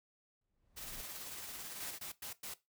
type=noise with exponential growth; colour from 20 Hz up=brown; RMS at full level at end=-49 dBFS; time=0.41-1.01 s; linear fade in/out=5 ms; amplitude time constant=130 ms
type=noise with tremolo; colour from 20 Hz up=white; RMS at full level=-45 dBFS; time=0.76-1.99 s; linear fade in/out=20 ms; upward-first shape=triangle; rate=18 Hz; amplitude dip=35%
type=noise bursts; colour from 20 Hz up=white; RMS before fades=-45 dBFS; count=4; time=1.8-2.54 s; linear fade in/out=5 ms; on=110 ms; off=100 ms
effects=noise-tail reverb RT60 0.2 s tail -17 dB re dry